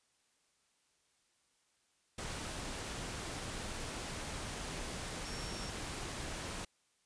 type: tone in noise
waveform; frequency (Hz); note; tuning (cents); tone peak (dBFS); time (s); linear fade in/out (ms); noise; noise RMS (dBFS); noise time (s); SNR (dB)
sine; 5500; F8; -27; -49; 5.25-5.7; 5; pink; -42; 2.18-6.65; -10
effects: white hiss -75 dBFS RMS until 7.05 s + resampled to 22050 Hz